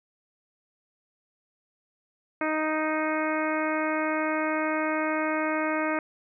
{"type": "harmonic tone", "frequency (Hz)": 311.1, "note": "D#4", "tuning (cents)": 0, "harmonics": [1, 2, 3, 4, 5, 6, 7, 8], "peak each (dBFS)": [-29, -30, -34, -33, -34, -38, -35, -41], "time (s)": [2.41, 5.99], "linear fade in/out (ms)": 2, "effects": []}